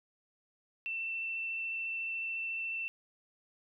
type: tone with vibrato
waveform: sine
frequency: 2681 Hz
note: E7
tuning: 29 cents sharp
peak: -34 dBFS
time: 0.86-2.88 s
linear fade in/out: 0 ms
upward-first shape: sine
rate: 14 Hz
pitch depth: 9 cents each way
effects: none